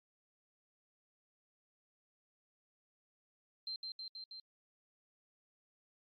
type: tone with echo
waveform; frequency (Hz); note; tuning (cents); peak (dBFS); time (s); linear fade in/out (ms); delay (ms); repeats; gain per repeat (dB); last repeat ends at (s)
sine; 4137; C8; -20; -39; 3.67-3.76; 2; 160; 4; -2; 4.4
effects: AAC 32 kbps